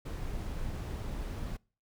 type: noise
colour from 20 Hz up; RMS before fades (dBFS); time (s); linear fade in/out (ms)
brown; -37; 0.05-1.57; 10
effects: noise-tail reverb RT60 0.4 s tail -26 dB re dry